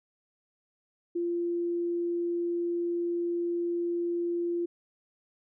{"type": "tone", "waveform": "sine", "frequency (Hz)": 344.9, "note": "F4", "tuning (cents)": -22, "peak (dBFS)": -27, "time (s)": [1.15, 4.66], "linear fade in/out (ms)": 10, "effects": []}